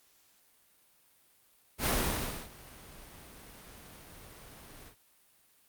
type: noise with ADSR envelope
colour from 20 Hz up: pink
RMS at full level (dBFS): -28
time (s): 1.78-4.96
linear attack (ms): 79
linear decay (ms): 620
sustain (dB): -23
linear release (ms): 91
effects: white hiss -66 dBFS RMS until 5.68 s + Opus 48 kbps